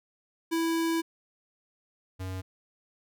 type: tone pair in turn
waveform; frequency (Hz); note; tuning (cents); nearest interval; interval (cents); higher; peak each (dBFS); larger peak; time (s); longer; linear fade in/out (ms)
square; 329.6 / 93.54; E4 / F#2; 0 / +19; octave + minor seventh; 2181; first; -26 / -34; first; 0.51-1.02 / 2.19-2.42; first; 20
effects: none